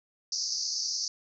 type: band-pass noise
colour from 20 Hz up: pink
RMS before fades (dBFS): -32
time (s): 0.32-1.08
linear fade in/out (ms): 2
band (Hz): 4600 to 6200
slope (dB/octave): 96
effects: none